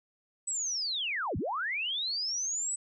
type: linear two-way sweep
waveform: sine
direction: down then up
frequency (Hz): 8060 to 60.5 to 8060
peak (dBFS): -30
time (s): 0.47-2.76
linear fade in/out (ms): 10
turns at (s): 1.37
effects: none